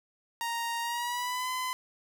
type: tone with pitch glide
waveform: sawtooth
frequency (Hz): 932.3 to 1016.7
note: A#5 to B5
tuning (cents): 0 to +50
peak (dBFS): -27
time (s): 0.41-1.73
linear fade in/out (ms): 0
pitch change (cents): +150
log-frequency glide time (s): 0.81-1.49
effects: none